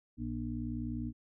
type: harmonic tone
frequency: 60 Hz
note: B1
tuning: 49 cents flat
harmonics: 1 / 2 / 4 / 5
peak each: -41 / -41 / -38 / -42 dBFS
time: 0.17-1.13 s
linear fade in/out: 50 ms
effects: none